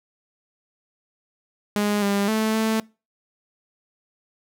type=tone with pitch steps; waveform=sawtooth; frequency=206.9 / 200.7 / 218.8 / 220.9 Hz; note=G#3 / G3 / A3 / A3; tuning=-6 / +41 / -9 / +7 cents; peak=-16 dBFS; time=1.76-2.8 s; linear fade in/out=0 ms; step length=260 ms; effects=noise-tail reverb RT60 0.3 s tail -24 dB re dry